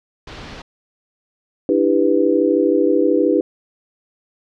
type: low-pass noise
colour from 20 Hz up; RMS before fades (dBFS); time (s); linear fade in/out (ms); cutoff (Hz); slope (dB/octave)
pink; -35; 0.27-0.62; 5; 4900; 24
type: chord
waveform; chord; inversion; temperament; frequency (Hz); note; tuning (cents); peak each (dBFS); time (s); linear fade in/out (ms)
sine; E minor seventh; third; just; 296.7 / 329.6 / 395.6 / 494.4; D4 / E4 / G4 / B4; +18 / 0 / +16 / +2; -18; 1.69-3.41; 2
effects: none